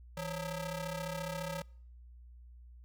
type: ring-modulated tone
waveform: sawtooth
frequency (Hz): 361.5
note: F#4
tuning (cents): -40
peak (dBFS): -30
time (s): 0.17-1.62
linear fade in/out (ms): 5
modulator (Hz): 198
effects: noise-tail reverb RT60 0.6 s tail -26 dB re dry + added 60 Hz sine -51 dBFS peak until 2.84 s